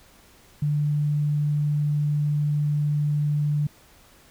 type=tone; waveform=sine; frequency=147.8 Hz; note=D3; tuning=11 cents sharp; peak=-20 dBFS; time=0.62-3.67 s; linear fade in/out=5 ms; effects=pink hiss -54 dBFS RMS until 4.3 s